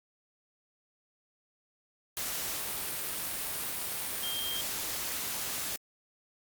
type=tone in noise; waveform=sine; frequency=3194 Hz; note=G7; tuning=32 cents sharp; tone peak=-34 dBFS; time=4.23-4.61 s; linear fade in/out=0 ms; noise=white; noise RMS=-35 dBFS; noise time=2.17-5.76 s; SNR=-2 dB; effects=Opus 48 kbps